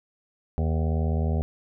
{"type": "harmonic tone with a mistuned harmonic", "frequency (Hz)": 79.7, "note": "D#2", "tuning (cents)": 42, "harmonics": [1, 2, 3, 5, 6, 7, 8, 9, 10], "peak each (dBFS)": [-23, -29, -33, -37, -39, -40, -41, -42, -43], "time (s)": [0.58, 1.42], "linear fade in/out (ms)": 0, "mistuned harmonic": 10, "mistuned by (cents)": -53, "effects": []}